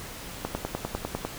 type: click train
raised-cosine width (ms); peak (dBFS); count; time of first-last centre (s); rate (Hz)
1; -14; 9; 0.45-1.25; 10
effects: pink hiss -40 dBFS RMS until 1.38 s